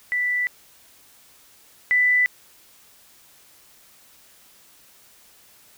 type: tone pair in turn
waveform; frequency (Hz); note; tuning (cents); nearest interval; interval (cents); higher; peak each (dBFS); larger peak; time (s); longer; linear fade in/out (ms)
sine; 1975.5 / 1988.1; B6 / B6; 0 / +11; unison; 11; second; -20 / -15; second; 0.12-0.47 / 1.91-2.26; neither; 0
effects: white hiss -53 dBFS RMS until 5.77 s